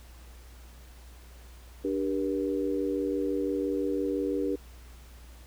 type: chord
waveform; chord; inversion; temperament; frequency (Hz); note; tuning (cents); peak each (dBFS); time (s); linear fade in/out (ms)
sine; G minor; second; equal with one note detuned; 293.7 / 392 / 477.9; D4 / G4 / Bb4; 0 / 0 / +43; -30 / -31 / -32; 1.84-4.56; 10
effects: added 60 Hz sine -47 dBFS peak until 5.46 s + pink hiss -56 dBFS RMS until 5.46 s